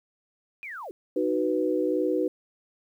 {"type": "linear sweep", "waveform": "sine", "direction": "down", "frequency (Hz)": [2489, 325.3], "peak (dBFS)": -35, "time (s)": [0.63, 0.91], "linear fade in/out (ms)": 0}
{"type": "chord", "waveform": "sine", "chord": "B major", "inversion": "first", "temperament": "just", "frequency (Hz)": [308.7, 370.4, 493.9], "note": ["D#4", "F#4", "B4"], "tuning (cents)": [-14, 2, 0], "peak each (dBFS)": -27, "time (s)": [1.16, 2.28], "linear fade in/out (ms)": 5}
{"effects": ["10-bit"]}